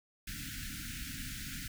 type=band-stop noise; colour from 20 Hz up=pink; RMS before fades=-42 dBFS; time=0.27-1.68 s; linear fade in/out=5 ms; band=300 to 1400 Hz; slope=96 dB/octave; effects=none